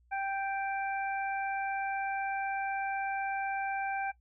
harmonic tone, 784 Hz, G5, in tune, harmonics 1 / 2 / 3, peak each -32 / -38 / -42 dBFS, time 0.11-4.12 s, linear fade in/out 20 ms, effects noise-tail reverb RT60 0.1 s tail -17 dB re dry + added 60 Hz sine -63 dBFS peak until 4.2 s

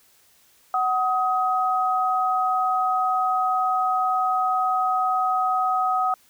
sine tone pair together, 747 / 1261 Hz, F#5 / D#6, +16 / +23 cents, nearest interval major sixth, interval 907 cents, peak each -22 dBFS, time 0.74-6.14 s, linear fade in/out 2 ms, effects white hiss -58 dBFS RMS until 6.29 s

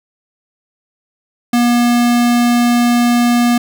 square tone, 240 Hz, B3, 49 cents flat, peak -10 dBFS, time 1.53-3.58 s, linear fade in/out 5 ms, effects none

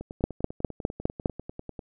two click trains, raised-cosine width 2 ms, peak -9 / -23 dBFS, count 6 / 19, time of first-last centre 0.24-1.258 / 0.01-1.792 s, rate 4.91 / 10.1 Hz, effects none

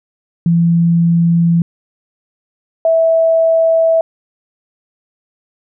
sine tone pair in turn, 169 / 654.1 Hz, E3 / E5, +43 / -14 cents, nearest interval octave + major seventh, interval 2343 cents, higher second, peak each -8 dBFS, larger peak neither, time 0.46-1.62 / 2.85-4.01 s, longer neither, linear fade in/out 2 ms, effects none

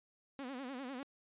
sawtooth tone with vibrato, 261.6 Hz, C4, in tune, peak -38 dBFS, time 0.39-1.03 s, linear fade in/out 0 ms, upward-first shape sine, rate 10 Hz, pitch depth 130 cents each way, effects resampled to 8000 Hz

